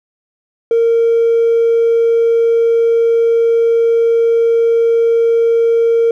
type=tone with hard clipping; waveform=sine; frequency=461.4 Hz; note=A#4; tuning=18 cents flat; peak=-9 dBFS; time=0.71-6.11 s; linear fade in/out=2 ms; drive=1 dB; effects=none